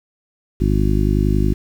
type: harmonic tone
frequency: 50.9 Hz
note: G#1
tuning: 34 cents flat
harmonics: 1 / 2 / 3 / 4 / 5 / 6 / 7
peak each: -17 / -20 / -22 / -23 / -24 / -25 / -25 dBFS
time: 0.6-1.54 s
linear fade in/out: 10 ms
effects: 7-bit